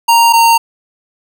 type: tone pair in turn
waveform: square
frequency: 930 / 921.4 Hz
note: A#5 / A#5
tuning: -4 / -20 cents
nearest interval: unison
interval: 16 cents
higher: first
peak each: -6 dBFS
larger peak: neither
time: 0.08-0.33 / 0.33-0.58 s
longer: neither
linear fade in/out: 10 ms
effects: none